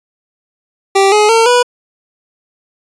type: tone with pitch steps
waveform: 25% pulse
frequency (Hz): 390.9 / 421.4 / 454.2 / 489.7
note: G4 / G#4 / A#4 / B4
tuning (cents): -5 / +25 / -45 / -15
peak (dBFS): -3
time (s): 0.95-1.63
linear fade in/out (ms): 10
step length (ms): 170
effects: resampled to 22050 Hz